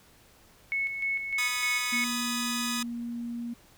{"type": "tone with tremolo", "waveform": "sine", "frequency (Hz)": 2200, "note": "C#7", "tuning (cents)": -14, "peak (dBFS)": -26, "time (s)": [0.72, 2.04], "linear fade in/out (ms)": 0, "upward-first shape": "square", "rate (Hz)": 3.3, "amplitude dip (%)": 50}
{"type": "chord", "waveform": "10% pulse", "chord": "G# minor", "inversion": "first", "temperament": "equal with one note detuned", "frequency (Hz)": [987.8, 1244.5, 1700], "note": ["B5", "D#6", "G#6"], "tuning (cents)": [0, 0, 40], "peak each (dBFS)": [-29, -24, -27], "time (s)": [1.38, 2.83], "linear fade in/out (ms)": 5}
{"type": "tone with pitch glide", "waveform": "sine", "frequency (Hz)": [238.3, 236.4], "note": ["A#3", "A#3"], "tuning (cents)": [38, 24], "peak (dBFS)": -32, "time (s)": [1.92, 3.54], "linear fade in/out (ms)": 10, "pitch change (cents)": -14, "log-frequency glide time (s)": [2.06, 2.81]}
{"effects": ["pink hiss -58 dBFS RMS until 3.77 s"]}